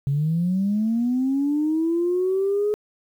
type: linear sweep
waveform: sine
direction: up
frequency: 135.6 to 423.3 Hz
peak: -18 dBFS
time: 0.07-2.74 s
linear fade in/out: 0 ms
effects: tanh soft clip ceiling -14 dBFS + 9-bit